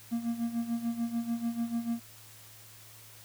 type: tone with tremolo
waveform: triangle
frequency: 233.1 Hz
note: A#3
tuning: in tune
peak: -25 dBFS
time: 0.11-2 s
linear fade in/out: 20 ms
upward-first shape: sine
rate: 6.8 Hz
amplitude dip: 75%
effects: added 109 Hz sine -57 dBFS peak until 3.24 s + white hiss -53 dBFS RMS until 3.24 s